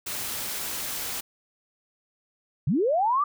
white noise, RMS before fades -32 dBFS, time 0.06-1.21 s, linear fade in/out 10 ms
sine linear sweep, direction up, 113.8 to 1211 Hz, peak -20 dBFS, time 2.67-3.24 s, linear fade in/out 5 ms
effects none

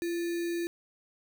sine tone with sample-and-hold, 341.1 Hz, F4, 41 cents flat, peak -29 dBFS, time 0.02-0.67 s, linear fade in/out 0 ms, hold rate 2100 Hz, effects none

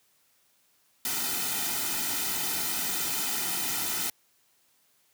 white noise with comb filter, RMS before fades -30 dBFS, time 1.05-4.1 s, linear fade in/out 2 ms, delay 1.8 ms, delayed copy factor -0.75, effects white hiss -67 dBFS RMS until 5.13 s + high-pass 80 Hz 12 dB/octave

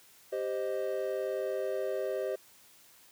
triangle chord, C minor, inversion second, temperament equal, 392 / 523.3 / 622.3 Hz, G4 / C5 / Eb5, 0 / 0 / 0 cents, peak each -33 / -33 / -34 dBFS, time 0.32-2.36 s, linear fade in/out 10 ms, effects white hiss -59 dBFS RMS until 3.11 s + high-pass 60 Hz 12 dB/octave

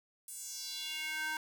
square tone with high-pass filter sweep, 311.1 Hz, D#4, in tune, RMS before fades -40 dBFS, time 0.28-1.37 s, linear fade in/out 2 ms, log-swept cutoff 9600 to 1200 Hz, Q 2.8, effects none

